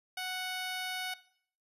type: tone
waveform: 10% pulse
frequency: 740 Hz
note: F#5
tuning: in tune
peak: -27 dBFS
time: 0.17-1.14 s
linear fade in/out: 5 ms
effects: noise-tail reverb RT60 0.6 s tail -18 dB re dry + resampled to 32000 Hz